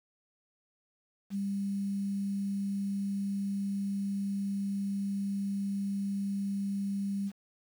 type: tone with quantisation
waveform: sine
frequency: 198.5 Hz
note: G3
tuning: 22 cents sharp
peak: -30 dBFS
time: 1.3-7.32 s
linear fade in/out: 50 ms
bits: 9
effects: none